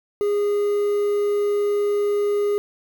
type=tone with quantisation; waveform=triangle; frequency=410.5 Hz; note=G#4; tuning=20 cents flat; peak=-16 dBFS; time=0.21-2.58 s; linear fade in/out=0 ms; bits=7; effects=none